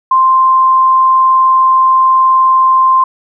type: tone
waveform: sine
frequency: 1046.5 Hz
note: C6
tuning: in tune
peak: -5 dBFS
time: 0.11-3.04 s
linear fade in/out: 5 ms
effects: none